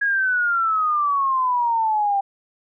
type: exponential sweep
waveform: sine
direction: down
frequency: 1661.2 to 784 Hz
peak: -17 dBFS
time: 0.01-2.21 s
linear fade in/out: 10 ms
effects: none